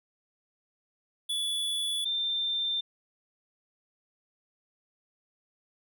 square / sine tone pair in turn, 3435 / 3583 Hz, A7 / A7, -42 / +31 cents, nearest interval minor second, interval 73 cents, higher second, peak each -29 / -27 dBFS, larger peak second, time 1.29-2.05 / 2.05-2.81 s, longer neither, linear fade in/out 10 ms, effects none

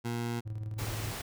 20% pulse tone, 118.2 Hz, A#2, 24 cents sharp, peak -27 dBFS, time 0.04-0.41 s, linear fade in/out 20 ms
triangle tone with tremolo, 107.6 Hz, A2, 38 cents flat, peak -31 dBFS, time 0.45-1.12 s, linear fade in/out 20 ms, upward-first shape square, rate 19 Hz, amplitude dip 45%
pink noise, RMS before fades -39 dBFS, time 0.78-1.22 s, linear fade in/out 10 ms
effects none

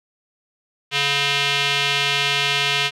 square tone with band-pass filter, 141.7 Hz, C#3, 38 cents sharp, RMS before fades -20 dBFS, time 0.91-2.91 s, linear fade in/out 50 ms, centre 3000 Hz, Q 2.3, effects none

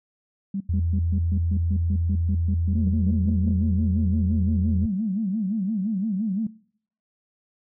sine tone bursts, 196 Hz, G3, in tune, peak -24 dBFS, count 16, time 0.54-3.514 s, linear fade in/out 5 ms, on 64 ms, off 130 ms
sine tone, 84.2 Hz, E2, 37 cents sharp, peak -20 dBFS, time 0.69-4.86 s, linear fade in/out 5 ms
sine tone with vibrato, 204 Hz, G#3, 31 cents flat, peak -22 dBFS, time 2.75-6.47 s, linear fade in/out 5 ms, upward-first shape sine, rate 5.8 Hz, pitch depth 190 cents each way
effects noise-tail reverb RT60 0.6 s tail -22 dB re dry + tanh soft clip ceiling -12 dBFS

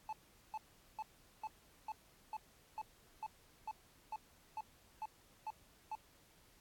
triangle tone bursts, 869 Hz, A5, 22 cents flat, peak -38 dBFS, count 14, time 0.09-5.952 s, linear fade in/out 2 ms, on 38 ms, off 410 ms, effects pink hiss -67 dBFS RMS until 6.6 s + AAC 64 kbps

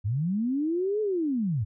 sine linear two-way sweep, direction up then down, 92.5 to 435.6 to 92.5 Hz, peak -24 dBFS, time 0.04-1.65 s, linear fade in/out 20 ms, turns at 1.01 s, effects none

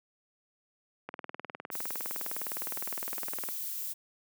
click train, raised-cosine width 0.5 ms, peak -23 dBFS, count 48, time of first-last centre 1.09-3.488 s, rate 19.6 Hz
violet noise, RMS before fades -37 dBFS, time 1.71-3.94 s, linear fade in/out 20 ms
effects high-pass 200 Hz 12 dB/octave

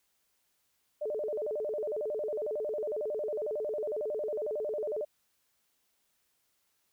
sine tone with vibrato, 509 Hz, C5, 48 cents flat, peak -31 dBFS, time 1.01-5.05 s, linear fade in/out 10 ms, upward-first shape square, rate 11 Hz, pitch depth 280 cents each way, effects white hiss -75 dBFS RMS until 6.92 s

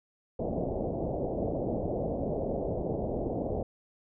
white low-pass noise, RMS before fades -32 dBFS, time 0.39-3.63 s, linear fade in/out 5 ms, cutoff 680 Hz, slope 48 dB/octave, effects none

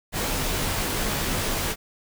pink noise with comb filter, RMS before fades -26 dBFS, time 0.12-1.76 s, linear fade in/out 50 ms, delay 17 ms, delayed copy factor -0.6, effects none

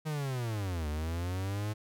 45% pulse linear two-way sweep, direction down then up, 158.2 to 73.42 to 108.1 Hz, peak -32 dBFS, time 0.05-1.74 s, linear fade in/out 20 ms, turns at 0.88 s, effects none

